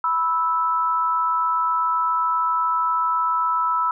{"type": "tone pair together", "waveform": "sine", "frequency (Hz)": [986, 1313.5], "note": ["B5", "E6"], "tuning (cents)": [-3, -7], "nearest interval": "perfect fourth", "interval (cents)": 496, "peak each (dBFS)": [-22, -20], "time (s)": [0.04, 3.91], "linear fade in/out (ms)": 2, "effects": []}